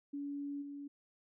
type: tone with level steps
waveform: sine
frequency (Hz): 284.5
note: C#4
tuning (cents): +45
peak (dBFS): -38 / -43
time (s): 0.13-0.88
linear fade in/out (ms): 10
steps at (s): 0.61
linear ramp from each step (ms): 20
effects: none